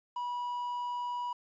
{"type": "tone with quantisation", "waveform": "triangle", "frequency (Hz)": 975, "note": "B5", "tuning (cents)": -23, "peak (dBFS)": -31, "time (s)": [0.16, 1.33], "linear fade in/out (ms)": 5, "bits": 10, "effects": ["resampled to 16000 Hz"]}